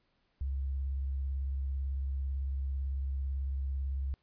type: tone with vibrato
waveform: sine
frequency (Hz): 67.7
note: C#2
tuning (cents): -40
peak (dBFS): -31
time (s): 0.41-4.14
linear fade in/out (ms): 0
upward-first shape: triangle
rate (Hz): 18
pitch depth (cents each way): 57
effects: pink hiss -75 dBFS RMS until 4.22 s + resampled to 11025 Hz